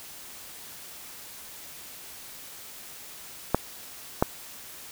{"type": "clicks", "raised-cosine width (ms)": 1, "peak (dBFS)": -5, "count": 2, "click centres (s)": [3.546, 4.225], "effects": ["white hiss -44 dBFS RMS until 4.91 s"]}